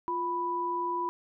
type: tone pair together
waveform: sine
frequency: 349.2 / 987.8 Hz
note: F4 / B5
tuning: 0 / 0 cents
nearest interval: octave + tritone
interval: 1800 cents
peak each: -35 / -29 dBFS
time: 0.08-1.09 s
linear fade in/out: 0 ms
effects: none